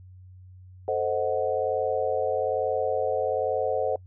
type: chord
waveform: sine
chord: A diminished seventh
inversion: none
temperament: equal with one note detuned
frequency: 440 / 521.1 / 622.3 / 740 Hz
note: A4 / C5 / Eb5 / Gb5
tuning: 0 / -7 / 0 / 0 cents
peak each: -29 / -27 / -30 / -30 dBFS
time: 0.88-3.96 s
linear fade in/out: 2 ms
effects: noise-tail reverb RT60 0.1 s tail -25 dB re dry + added 92 Hz sine -45 dBFS peak until 4.06 s